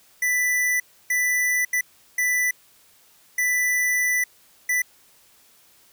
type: tone bursts at uneven times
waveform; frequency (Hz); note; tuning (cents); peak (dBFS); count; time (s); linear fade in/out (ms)
square; 1984; B6; +7; -20; 6; 0.22-0.8 / 1.1-1.65 / 1.73-1.81 / 2.18-2.51 / 3.38-4.24 / 4.69-4.82; 5
effects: white hiss -56 dBFS RMS until 5.92 s